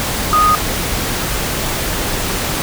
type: tone in noise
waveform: sine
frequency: 1240 Hz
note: D#6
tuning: 6 cents flat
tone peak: -9 dBFS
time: 0.33-0.55 s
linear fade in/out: 0 ms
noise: pink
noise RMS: -19 dBFS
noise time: 0-2.62 s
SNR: +7 dB
effects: none